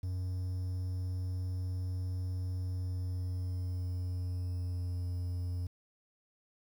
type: tone with pitch glide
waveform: triangle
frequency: 91.7 to 89.09 Hz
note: F#2 to F2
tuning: -15 to +35 cents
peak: -31 dBFS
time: 0.03-5.67 s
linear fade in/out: 5 ms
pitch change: -50 cents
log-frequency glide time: 2.73-5.07 s
effects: 10-bit